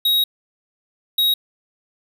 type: tone pair in turn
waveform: square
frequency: 3800 / 3800 Hz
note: A#7 / A#7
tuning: +33 / +33 cents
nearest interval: unison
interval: 0 cents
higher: neither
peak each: -15 dBFS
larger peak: neither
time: 0.05-0.24 / 1.18-1.34 s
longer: first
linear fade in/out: 5 ms
effects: none